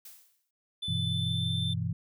blue noise with exponential decay, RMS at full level -45 dBFS, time 0.05-0.51 s, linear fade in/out 5 ms, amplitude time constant 100 ms
triangle tone with pitch glide, 3508 to 3551 Hz, A7 to A7, -6 to +15 cents, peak -31 dBFS, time 0.82-1.74 s, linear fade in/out 10 ms, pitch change +21 cents, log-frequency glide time 0.93-1.51 s
sine chord, E minor, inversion first, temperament equal, 98 / 123.47 / 164.81 Hz, G2 / B2 / E3, 0 / 0 / 0 cents, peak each -33 dBFS, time 0.88-1.93 s, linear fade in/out 5 ms
effects none

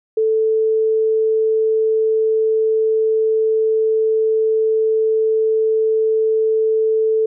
sine tone, 440 Hz, A4, in tune, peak -13 dBFS, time 0.17-7.26 s, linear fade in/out 5 ms, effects none

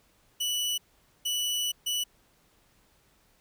sawtooth tone bursts at uneven times, 2959 Hz, F#7, 1 cent flat, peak -24 dBFS, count 3, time 0.4-0.78 / 1.25-1.72 / 1.86-2.04 s, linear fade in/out 10 ms, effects pink hiss -65 dBFS RMS until 3.4 s

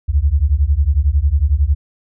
sine beating tone pair, 66.5 / 77.5 Hz, C2 / D#2, +29 / -6 cents, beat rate 11 Hz, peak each -14 dBFS, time 0.08-1.75 s, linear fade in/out 20 ms, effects none

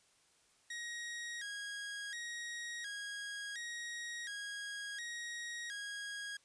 sawtooth tone with vibrato, 1761 Hz, A6, 1 cent sharp, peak -38 dBFS, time 0.7-6.37 s, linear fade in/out 5 ms, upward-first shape square, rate 0.7 Hz, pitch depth 120 cents each way, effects white hiss -70 dBFS RMS until 6.44 s + resampled to 22050 Hz

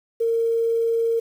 sine tone, 459.2 Hz, A#4, 26 cents flat, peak -18 dBFS, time 0.2-1.2 s, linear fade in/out 10 ms, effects 8-bit

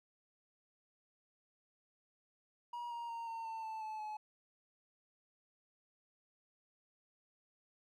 triangle tone with pitch steps, 956 / 940.7 / 925.6 / 910.7 / 896.1 / 881.7 / 867.6 / 853.7 Hz, A#5 / A#5 / A#5 / A#5 / A5 / A5 / A5 / G#5, +43 / +15 / -13 / -41 / +31 / +3 / -25 / +47 cents, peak -39 dBFS, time 2.73-4.17 s, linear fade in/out 5 ms, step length 180 ms, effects none

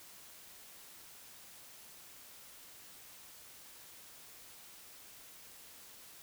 silence, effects white hiss -55 dBFS RMS until 6.22 s

